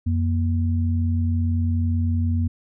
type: tone pair together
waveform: sine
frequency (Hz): 88.93 / 236.6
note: F2 / A#3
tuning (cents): +32 / +26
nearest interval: octave + perfect fourth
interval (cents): 1694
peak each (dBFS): -19 / -26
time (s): 0.06-2.48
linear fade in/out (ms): 10
effects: none